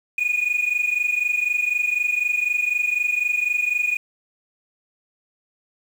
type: tone pair together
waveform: sine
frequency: 2450 / 2474 Hz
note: D#7 / D#7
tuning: -27 / -10 cents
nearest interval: unison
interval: 17 cents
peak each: -20 / -21 dBFS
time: 0.18-3.97 s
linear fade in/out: 5 ms
effects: tanh soft clip ceiling -15 dBFS + 7-bit